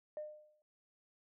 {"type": "tone with exponential decay", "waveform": "sine", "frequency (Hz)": 606, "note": "D#5", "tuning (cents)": -46, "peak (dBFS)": -37, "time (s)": [0.17, 0.62], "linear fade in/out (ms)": 1, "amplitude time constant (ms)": 97, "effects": ["noise-tail reverb RT60 0.2 s tail -18 dB re dry", "tanh soft clip ceiling -35 dBFS"]}